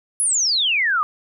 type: exponential sweep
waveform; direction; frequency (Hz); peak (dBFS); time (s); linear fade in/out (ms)
sine; down; 10840 to 1174.7; -16; 0.2-1.03; 0
effects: none